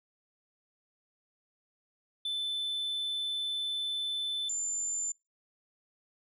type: tone pair in turn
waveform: sine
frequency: 3520 / 7157 Hz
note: A7 / A8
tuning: 0 / +29 cents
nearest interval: octave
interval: 1229 cents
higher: second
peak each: -28 dBFS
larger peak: neither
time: 2.25-4.49 / 4.49-5.12 s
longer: first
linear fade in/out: 5 ms
effects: noise-tail reverb RT60 0.2 s tail -23 dB re dry + tanh soft clip ceiling -30 dBFS